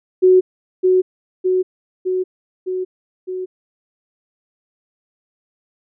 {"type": "tone with echo", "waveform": "sine", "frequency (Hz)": 370, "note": "F#4", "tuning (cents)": 0, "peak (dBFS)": -7, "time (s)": [0.22, 0.41], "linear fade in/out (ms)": 20, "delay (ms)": 610, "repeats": 5, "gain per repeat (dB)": -3, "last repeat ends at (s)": 3.46, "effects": []}